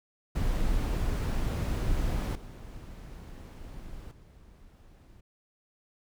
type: noise with level steps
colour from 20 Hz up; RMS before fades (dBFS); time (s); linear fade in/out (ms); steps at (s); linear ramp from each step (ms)
brown; -29 / -43 / -53; 0.35-5.21; 10; 2.35 / 4.11; 5
effects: none